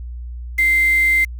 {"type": "tone with quantisation", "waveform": "sine", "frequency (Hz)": 2085, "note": "C7", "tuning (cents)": -7, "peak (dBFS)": -12, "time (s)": [0.58, 1.25], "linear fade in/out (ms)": 10, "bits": 5, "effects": ["added 60 Hz sine -27 dBFS peak until 1.39 s"]}